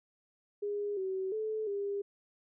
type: tone with pitch steps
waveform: sine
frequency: 410.2 / 379.6 / 434.4 / 402.1 Hz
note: G#4 / F#4 / A4 / G4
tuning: -21 / +44 / -22 / +44 cents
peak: -32 dBFS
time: 0.62-2.02 s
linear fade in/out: 10 ms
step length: 350 ms
effects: none